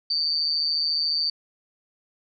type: tone with amplitude modulation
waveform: sine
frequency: 4587 Hz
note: D8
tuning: 42 cents flat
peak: -18 dBFS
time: 0.1-1.3 s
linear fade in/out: 5 ms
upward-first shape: sine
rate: 154 Hz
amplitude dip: 75%
effects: none